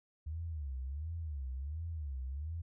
sine tone with vibrato, 73.42 Hz, D2, in tune, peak -37 dBFS, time 0.26-2.62 s, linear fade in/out 10 ms, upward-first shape sine, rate 1.4 Hz, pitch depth 230 cents each way, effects none

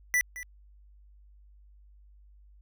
square tone with echo, 1975.5 Hz, B6, in tune, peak -23 dBFS, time 0.14-0.21 s, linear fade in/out 0 ms, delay 220 ms, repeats 1, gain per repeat -15 dB, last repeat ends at 0.43 s, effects added 50 Hz sine -53 dBFS peak until 2.61 s

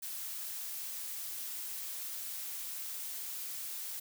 blue noise, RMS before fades -41 dBFS, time 0.02-4 s, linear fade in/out 10 ms, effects none

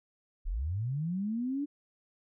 sine linear sweep, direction up, 30.87 to 295.1 Hz, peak -30 dBFS, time 0.45-1.66 s, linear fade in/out 20 ms, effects none

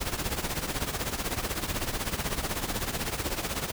pink noise with tremolo, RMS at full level -28 dBFS, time 0-3.72 s, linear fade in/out 20 ms, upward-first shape triangle, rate 16 Hz, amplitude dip 80%, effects none

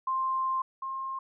sine tone pair in turn, 1051 / 1065.1 Hz, C6 / C6, +7 / +30 cents, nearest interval unison, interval 23 cents, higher second, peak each -26 / -32 dBFS, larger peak first, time 0.07-0.62 / 0.82-1.19 s, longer first, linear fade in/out 5 ms, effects none

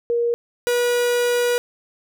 sine / 45% pulse tone pair in turn, 472.2 / 484.4 Hz, A#4 / B4, +22 / -34 cents, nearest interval unison, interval 44 cents, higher second, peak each -17 dBFS, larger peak neither, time 0.1-0.34 / 0.67-1.58 s, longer second, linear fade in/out 0 ms, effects none

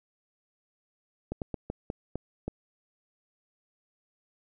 slowing click train, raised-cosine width 2 ms, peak -19 dBFS, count 7, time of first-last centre 1.32-2.48 s, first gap 98 ms, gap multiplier 1.27, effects none

